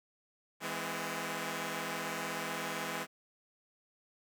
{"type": "chord", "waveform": "5% pulse", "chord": "E augmented", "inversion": "none", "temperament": "equal with one note detuned", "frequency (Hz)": [164.81, 207.7, 255.7], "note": ["E3", "G#3", "B#3"], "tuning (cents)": [0, 0, -40], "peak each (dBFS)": -29, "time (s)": [0.6, 3.07], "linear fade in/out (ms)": 50, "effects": []}